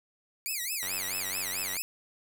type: tone with vibrato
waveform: 5% pulse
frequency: 2231 Hz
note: C#7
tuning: 11 cents sharp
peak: -22 dBFS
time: 0.46-1.82 s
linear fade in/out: 0 ms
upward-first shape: sine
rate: 4.6 Hz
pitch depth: 280 cents each way
type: click train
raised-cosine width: 0.3 ms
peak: -24 dBFS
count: 89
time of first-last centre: 0.83-1.767 s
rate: 93.9 Hz
effects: none